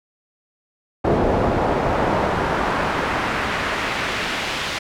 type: noise with band-pass filter sweep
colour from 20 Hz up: brown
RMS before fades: -21 dBFS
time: 1.04-4.79 s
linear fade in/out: 10 ms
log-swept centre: 540 to 3200 Hz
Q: 0.97
effects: none